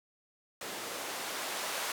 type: noise with band-pass filter sweep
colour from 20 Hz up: blue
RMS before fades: -38 dBFS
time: 0.61-1.92 s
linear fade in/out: 2 ms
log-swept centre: 320 to 670 Hz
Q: 0.75
effects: none